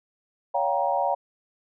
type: chord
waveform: sine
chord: G half-diminished seventh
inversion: second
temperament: just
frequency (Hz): 564.5 / 705.6 / 784 / 940.8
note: Db5 / F5 / G5 / Bb5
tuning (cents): +31 / +18 / 0 / +16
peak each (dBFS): -27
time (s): 0.54-1.15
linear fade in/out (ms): 10
effects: none